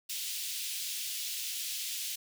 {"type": "high-pass noise", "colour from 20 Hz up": "pink", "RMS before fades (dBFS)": -37, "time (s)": [0.09, 2.16], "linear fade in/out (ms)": 10, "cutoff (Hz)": 2900, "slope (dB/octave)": 24, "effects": []}